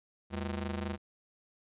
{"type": "ring-modulated tone", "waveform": "sawtooth", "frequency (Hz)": 141.3, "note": "C#3", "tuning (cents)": 34, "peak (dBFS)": -27, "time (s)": [0.3, 0.98], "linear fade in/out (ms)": 50, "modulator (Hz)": 58.3, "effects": ["resampled to 8000 Hz"]}